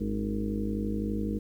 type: harmonic tone with a mistuned harmonic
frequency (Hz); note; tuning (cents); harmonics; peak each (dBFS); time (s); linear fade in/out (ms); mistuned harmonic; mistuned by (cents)
51.91; G#1; 0; 1 / 2 / 4 / 5 / 6 / 7 / 8 / 9; -35 / -38 / -31 / -42 / -35 / -43 / -43 / -40; 0-1.39; 10; 5; +70
effects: 10-bit